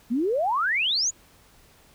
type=exponential sweep; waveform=sine; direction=up; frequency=220 to 7110 Hz; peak=-21 dBFS; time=0.1-1.11 s; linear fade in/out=20 ms; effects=pink hiss -56 dBFS RMS until 1.94 s